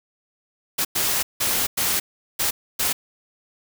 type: noise bursts at uneven times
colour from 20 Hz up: white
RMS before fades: -22 dBFS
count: 6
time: 0.78-0.85 / 0.95-1.23 / 1.4-1.67 / 1.77-2 / 2.39-2.51 / 2.79-2.93 s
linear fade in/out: 10 ms
effects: none